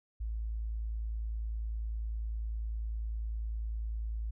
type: tone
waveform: sine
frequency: 55 Hz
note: A1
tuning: in tune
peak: -33 dBFS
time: 0.2-4.31 s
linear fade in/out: 10 ms
effects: none